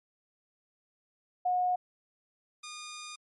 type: tone pair in turn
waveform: sine / 10% pulse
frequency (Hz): 725 / 1219.3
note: F#5 / D#6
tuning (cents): -35 / -35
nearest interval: major sixth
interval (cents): 900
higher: second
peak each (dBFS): -25 / -33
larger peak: first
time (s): 1.45-1.76 / 2.63-3.16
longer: second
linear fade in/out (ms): 10
effects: MP3 48 kbps